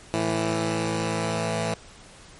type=tone pair together; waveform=10% pulse; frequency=110.4 / 165.41 Hz; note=A2 / E3; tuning=+6 / +6 cents; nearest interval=perfect fifth; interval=700 cents; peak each=-19 / -18 dBFS; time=0.14-1.74 s; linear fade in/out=0 ms; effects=pink hiss -48 dBFS RMS until 2.39 s + MP3 48 kbps